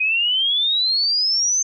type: exponential sweep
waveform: sine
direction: up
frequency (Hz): 2489 to 6330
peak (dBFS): -16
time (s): 0-1.63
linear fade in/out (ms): 10
effects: none